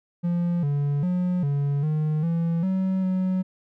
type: tone with pitch steps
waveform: triangle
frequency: 173.3 / 143.4 / 180 / 142.1 / 153.7 / 167.3 / 188.9 / 186.1 Hz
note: F3 / D3 / F#3 / C#3 / D#3 / E3 / F#3 / F#3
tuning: -13 / -41 / -47 / +43 / -21 / +26 / +36 / +10 cents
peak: -19 dBFS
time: 0.23-3.43 s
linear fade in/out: 20 ms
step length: 400 ms
effects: none